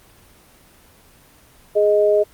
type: tone pair together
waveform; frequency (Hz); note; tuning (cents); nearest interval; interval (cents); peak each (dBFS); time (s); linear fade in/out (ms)
sine; 415.8 / 623; G#4 / D#5; +2 / +2; perfect fifth; 700; -15; 1.75-2.24; 20
effects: pink hiss -50 dBFS RMS until 2.33 s + Opus 24 kbps